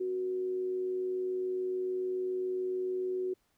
sine tone with amplitude modulation, 370 Hz, F#4, in tune, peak -29 dBFS, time 0-3.34 s, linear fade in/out 10 ms, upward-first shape sine, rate 107 Hz, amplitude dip 30%, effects pink hiss -74 dBFS RMS until 3.57 s

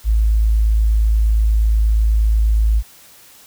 sine tone, 54.2 Hz, A1, 25 cents flat, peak -11 dBFS, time 0.04-2.83 s, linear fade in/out 50 ms, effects white hiss -45 dBFS RMS until 3.46 s

